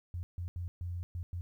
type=tone bursts at uneven times; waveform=sine; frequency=87.8 Hz; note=F2; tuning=10 cents sharp; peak=-35 dBFS; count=6; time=0.14-0.23 / 0.38-0.48 / 0.56-0.68 / 0.81-1.03 / 1.15-1.23 / 1.33-1.41 s; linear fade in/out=0 ms; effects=12-bit

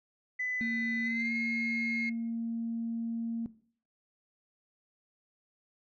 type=tone with pitch glide; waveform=sine; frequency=2003 to 2147 Hz; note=B6 to C7; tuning=+24 to +44 cents; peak=-30 dBFS; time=0.39-2.1 s; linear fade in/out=10 ms; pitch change=+120 cents; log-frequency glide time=1.03-1.33 s
type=tone; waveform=sine; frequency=230 Hz; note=A#3; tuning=23 cents flat; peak=-30 dBFS; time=0.61-3.46 s; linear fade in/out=0 ms
effects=noise-tail reverb RT60 0.5 s tail -17 dB re dry + tanh soft clip ceiling -25 dBFS

